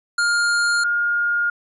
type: tone pair in turn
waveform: square / sine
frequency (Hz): 1411 / 1420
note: F6 / F6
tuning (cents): +17 / +28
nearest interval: unison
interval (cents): 11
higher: second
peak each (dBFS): -17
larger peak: neither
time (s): 0.18-0.84 / 0.84-1.5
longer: neither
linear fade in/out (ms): 5
effects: resampled to 24000 Hz